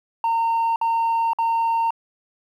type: tone bursts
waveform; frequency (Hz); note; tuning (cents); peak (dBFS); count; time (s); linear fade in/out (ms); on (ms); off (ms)
sine; 916; A#5; -31; -15; 3; 0.24-1.906; 2; 520; 53
effects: tanh soft clip ceiling -17 dBFS + 9-bit